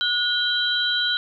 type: tone cluster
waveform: sine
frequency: 1454 / 3156 / 3933 Hz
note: F#6 / G7 / B7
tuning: -31 / +11 / -8 cents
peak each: -24 dBFS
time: 0.01-1.17 s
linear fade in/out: 0 ms
effects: none